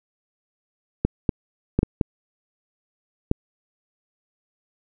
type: clicks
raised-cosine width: 3 ms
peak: -5 dBFS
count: 6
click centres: 1.05 / 1.292 / 1.79 / 1.831 / 2.012 / 3.314 s
effects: none